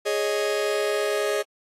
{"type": "chord", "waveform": "45% pulse", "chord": "Ab suspended fourth", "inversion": "none", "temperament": "just", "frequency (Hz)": [415.3, 553.7, 623], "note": ["Ab4", "Db5", "Eb5"], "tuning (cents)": [0, -2, 2], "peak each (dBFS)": [-25, -29, -28], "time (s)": [0.05, 1.43], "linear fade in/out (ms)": 20, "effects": ["low-pass 11000 Hz 12 dB/octave", "AAC 48 kbps"]}